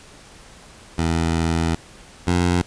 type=tone pair in turn; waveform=15% pulse; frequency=82.41 / 88.18 Hz; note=E2 / F2; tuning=0 / +17 cents; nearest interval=minor second; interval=117 cents; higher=second; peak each=-12 / -10 dBFS; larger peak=second; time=0.98-1.75 / 2.27-2.62 s; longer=first; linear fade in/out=5 ms; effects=pink hiss -45 dBFS RMS until 2.66 s + resampled to 22050 Hz